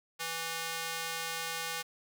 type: tone with high-pass filter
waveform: square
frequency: 164.81 Hz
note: E3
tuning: in tune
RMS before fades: -37 dBFS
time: 0.19-1.83 s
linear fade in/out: 20 ms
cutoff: 1200 Hz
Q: 0.54
effects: none